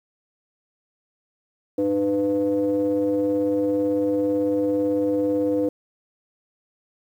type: ring-modulated tone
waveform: triangle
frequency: 98 Hz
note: G2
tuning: in tune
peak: -14 dBFS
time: 1.78-5.69 s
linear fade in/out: 5 ms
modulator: 401 Hz
effects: 9-bit